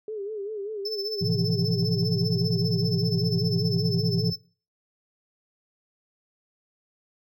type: tone with vibrato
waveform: sine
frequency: 415.3 Hz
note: G#4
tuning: in tune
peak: -30 dBFS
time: 0.08-4.3 s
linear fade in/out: 2 ms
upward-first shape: sine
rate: 5.1 Hz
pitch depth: 100 cents each way
type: tone with tremolo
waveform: triangle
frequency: 5274 Hz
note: E8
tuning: in tune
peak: -26 dBFS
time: 0.85-4.36 s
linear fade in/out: 5 ms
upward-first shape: sine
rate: 15 Hz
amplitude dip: 80%
type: chord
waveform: sine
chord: F major seventh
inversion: first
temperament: equal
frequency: 110 / 130.81 / 164.81 / 174.61 Hz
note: A2 / C3 / E3 / F3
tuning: 0 / 0 / 0 / 0 cents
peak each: -27 / -28 / -27 / -27 dBFS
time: 1.21-4.33 s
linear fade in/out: 10 ms
effects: noise-tail reverb RT60 0.4 s tail -21 dB re dry + tanh soft clip ceiling -14 dBFS